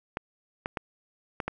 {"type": "clicks", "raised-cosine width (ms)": 0.5, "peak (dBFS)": -15, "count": 5, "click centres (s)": [0.171, 0.659, 0.772, 1.402, 1.48], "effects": []}